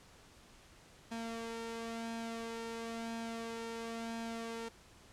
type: tone with flanger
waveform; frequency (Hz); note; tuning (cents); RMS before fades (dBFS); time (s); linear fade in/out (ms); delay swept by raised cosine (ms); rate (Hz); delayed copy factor
sawtooth; 229; A#3; -31; -42; 1.11-4.69; 10; 1.2 to 2.16; 0.98; +0.5
effects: pink hiss -60 dBFS RMS until 5.12 s + low-pass 9000 Hz 12 dB/octave